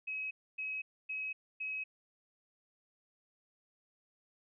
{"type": "tone bursts", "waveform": "sine", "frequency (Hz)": 2552, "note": "D#7", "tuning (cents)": 43, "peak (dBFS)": -36, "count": 4, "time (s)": [0.07, 1.84], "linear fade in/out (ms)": 10, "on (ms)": 240, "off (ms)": 270, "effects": []}